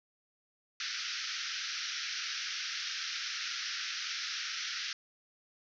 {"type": "band-pass noise", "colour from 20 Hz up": "white", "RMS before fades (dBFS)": -38, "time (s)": [0.8, 4.93], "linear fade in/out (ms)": 2, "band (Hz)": [1300, 6000], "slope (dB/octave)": 96, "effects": []}